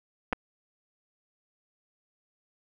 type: clicks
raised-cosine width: 0.5 ms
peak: -13 dBFS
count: 2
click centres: 0.327 / 0.331 s
effects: none